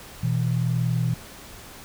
sine tone pair together, 122.3 / 163.25 Hz, B2 / E3, -16 / -17 cents, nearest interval perfect fourth, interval 499 cents, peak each -22 / -25 dBFS, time 0.23-1.14 s, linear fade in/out 5 ms, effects pink hiss -43 dBFS RMS until 1.84 s

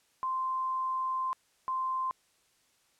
sine tone pair in turn, 1042 / 1042 Hz, C6 / C6, -7 / -7 cents, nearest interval unison, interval 0 cents, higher neither, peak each -29 / -29 dBFS, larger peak neither, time 0.23-1.33 / 1.68-2.11 s, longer first, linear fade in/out 0 ms, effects white hiss -69 dBFS RMS until 2.99 s + low-pass 10000 Hz 12 dB/octave

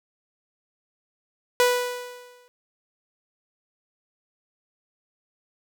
sawtooth tone with exponential decay, 492.5 Hz, B4, 5 cents flat, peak -11 dBFS, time 1.6-2.48 s, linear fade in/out 0 ms, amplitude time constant 190 ms, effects none

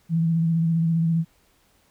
sine tone with vibrato, 164.81 Hz, E3, in tune, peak -18 dBFS, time 0.09-1.25 s, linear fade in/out 50 ms, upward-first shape sine, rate 15 Hz, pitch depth 30 cents each way, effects pink hiss -62 dBFS RMS until 1.9 s

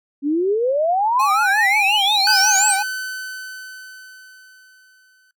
sine exponential sweep, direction up, 274.1 to 8870 Hz, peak -15 dBFS, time 0.22-2.77 s, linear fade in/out 50 ms
square tone with vibrato, 814 Hz, G#5, 35 cents flat, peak -20 dBFS, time 1.19-2.83 s, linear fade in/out 10 ms, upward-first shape triangle, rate 5.6 Hz, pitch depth 110 cents each way
45% pulse tone with exponential decay, 1517 Hz, F#6, 43 cents sharp, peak -15 dBFS, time 2.27-5.31 s, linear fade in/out 2 ms, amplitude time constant 660 ms
effects noise-tail reverb RT60 0.1 s tail -17 dB re dry

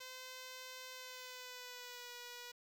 5% pulse tone with pitch glide, 513 to 485.9 Hz, C5 to B4, -34 to -28 cents, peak -37 dBFS, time 0-2.52 s, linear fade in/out 10 ms, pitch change -94 cents, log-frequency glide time 0.93-2.13 s, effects 12-bit

